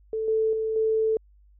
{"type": "tone with level steps", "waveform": "sine", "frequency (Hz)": 440.6, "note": "A4", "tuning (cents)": 2, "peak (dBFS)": [-25, -20, -24, -20], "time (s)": [0.13, 1.17], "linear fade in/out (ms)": 2, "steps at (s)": [0.28, 0.53, 0.76], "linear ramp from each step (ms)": 2, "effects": ["added 50 Hz sine -53 dBFS peak until 1.59 s"]}